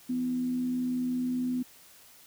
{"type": "tone with frequency modulation", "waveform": "sine", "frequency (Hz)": 251, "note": "B3", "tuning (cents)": 28, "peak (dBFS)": -27, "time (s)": [0.09, 1.63], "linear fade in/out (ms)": 10, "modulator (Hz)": 78.6, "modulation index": 0.22, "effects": ["white hiss -55 dBFS RMS until 2.26 s"]}